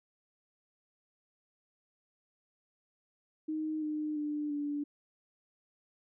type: tone with pitch steps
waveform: sine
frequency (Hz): 311.1 / 304.2 / 297.4 / 290.8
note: D#4 / D#4 / D4 / D4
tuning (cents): 0 / -39 / +22 / -17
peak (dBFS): -32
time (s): 3.48-4.84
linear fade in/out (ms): 10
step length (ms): 340
effects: none